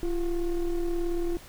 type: ring-modulated tone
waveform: triangle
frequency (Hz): 181.3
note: F#3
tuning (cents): -35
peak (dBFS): -20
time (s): 0.03-1.37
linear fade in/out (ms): 0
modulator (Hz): 162
effects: pink hiss -49 dBFS RMS until 1.48 s